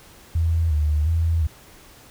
sine tone with vibrato, 78.8 Hz, D#2, 23 cents sharp, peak -17 dBFS, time 0.35-1.47 s, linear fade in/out 5 ms, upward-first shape square, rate 1.4 Hz, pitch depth 78 cents each way, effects pink hiss -48 dBFS RMS until 2.1 s

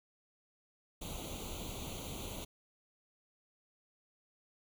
pink noise with comb filter, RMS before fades -43 dBFS, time 1.01-2.45 s, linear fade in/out 10 ms, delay 0.29 ms, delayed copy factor +0.9, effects none

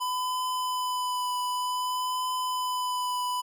square tone with vibrato, 1002 Hz, B5, 25 cents sharp, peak -28 dBFS, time 0-3.42 s, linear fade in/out 20 ms, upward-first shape triangle, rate 0.54 Hz, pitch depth 17 cents each way, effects none

